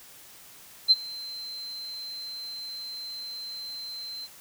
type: tone with ADSR envelope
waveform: sine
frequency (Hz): 4100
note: C8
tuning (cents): -36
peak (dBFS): -12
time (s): 0.88-4.28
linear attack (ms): 31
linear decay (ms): 34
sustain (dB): -23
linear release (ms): 39
effects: white hiss -50 dBFS RMS until 4.4 s